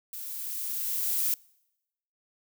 violet noise with level ramp, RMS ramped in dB -39 to -26 dBFS, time 0.13-1.34 s, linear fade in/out 2 ms, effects noise-tail reverb RT60 0.9 s tail -26 dB re dry

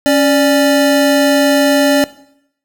square tone pair together, 277.2 / 587.4 Hz, C#4 / D5, 0 / 0 cents, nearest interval octave + minor second, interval 1300 cents, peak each -12 dBFS, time 0.06-2.04 s, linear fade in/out 0 ms, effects noise-tail reverb RT60 0.7 s tail -18 dB re dry

